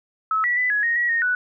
sine tone with pitch steps, 1295 / 1944 / 1995 / 1680 / 1866 / 1919 / 1853 / 1481 Hz, E6 / B6 / B6 / G#6 / A#6 / A#6 / A#6 / F#6, -31 / -28 / +17 / +19 / +1 / +50 / -11 / +1 cents, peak -18 dBFS, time 0.31-1.35 s, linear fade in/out 2 ms, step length 130 ms, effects none

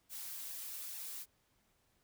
blue noise with flanger, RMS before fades -45 dBFS, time 0.09-1.26 s, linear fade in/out 50 ms, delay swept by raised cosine 1.1 to 6.4 ms, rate 2.3 Hz, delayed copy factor +0.75, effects pink hiss -75 dBFS RMS until 2.03 s

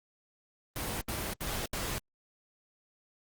pink noise bursts, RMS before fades -35 dBFS, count 4, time 0.76-1.982 s, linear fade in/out 0 ms, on 250 ms, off 74 ms, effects Opus 24 kbps

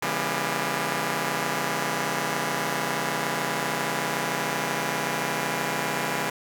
5% pulse chord, C# diminished seventh, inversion none, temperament just, 138.59 / 166.31 / 199.57 / 239.5 Hz, C#3 / E3 / G3 / Bb3, 0 / +16 / +31 / +47 cents, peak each -20 dBFS, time 0.02-6.3 s, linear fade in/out 5 ms, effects none

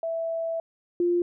sine tone pair in turn, 659.3 / 349.3 Hz, E5 / F4, 0 / 0 cents, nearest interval major seventh, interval 1100 cents, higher first, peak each -26 / -20 dBFS, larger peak second, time 0.03-0.6 / 1-1.22 s, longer first, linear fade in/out 2 ms, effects none

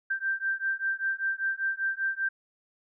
sine beating tone pair, 1568 / 1573.1 Hz, G6 / G6, 0 / +6 cents, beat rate 5.1 Hz, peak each -30 dBFS, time 0.1-2.29 s, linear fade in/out 10 ms, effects none

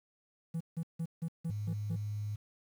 triangle tone bursts, 164.81 Hz, E3, in tune, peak -30 dBFS, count 7, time 0.54-1.962 s, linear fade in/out 10 ms, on 66 ms, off 160 ms
sine tone, 104.6 Hz, G#2, 13 cents sharp, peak -34 dBFS, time 1.49-2.36 s, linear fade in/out 10 ms
effects tanh soft clip ceiling -26 dBFS + 10-bit

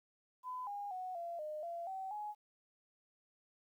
sine tone with pitch steps, 1008 / 813 / 739 / 684 / 610 / 683 / 765 / 839 Hz, B5 / G#5 / F#5 / F5 / D#5 / F5 / G5 / G#5, +35 / -37 / -2 / -36 / -34 / -39 / -42 / +17 cents, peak -40 dBFS, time 0.43-2.35 s, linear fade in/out 50 ms, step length 240 ms, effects 12-bit

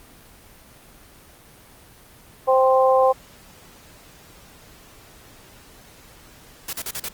harmonic tone, 261.6 Hz, C4, in tune, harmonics 2 / 3 / 4, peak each -15 / -19 / -21 dBFS, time 2.47-3.13 s, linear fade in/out 20 ms
white noise bursts, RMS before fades -29 dBFS, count 5, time 6.68-7.088 s, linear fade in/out 5 ms, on 52 ms, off 37 ms
effects pink hiss -48 dBFS RMS until 7.13 s + Opus 24 kbps

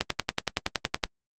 click train, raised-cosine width 0.2 ms, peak -6 dBFS, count 12, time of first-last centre 0.01-1.038 s, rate 10.7 Hz, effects Opus 24 kbps

